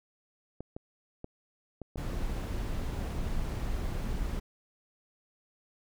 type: clicks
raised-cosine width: 2 ms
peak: -26 dBFS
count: 8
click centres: 0.606 / 0.765 / 1.244 / 1.817 / 1.958 / 2.1 / 2.133 / 2.296 s
type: noise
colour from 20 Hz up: brown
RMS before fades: -33 dBFS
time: 1.97-4.4 s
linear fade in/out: 10 ms
effects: none